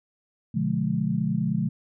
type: chord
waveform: sine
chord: B diminished seventh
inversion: none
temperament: just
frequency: 123.47 / 148.16 / 177.8 / 213.4 Hz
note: B2 / D3 / F3 / Ab3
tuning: 0 / +16 / +31 / +47 cents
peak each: -31 / -28 / -27 / -27 dBFS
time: 0.54-1.69 s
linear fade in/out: 10 ms
effects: none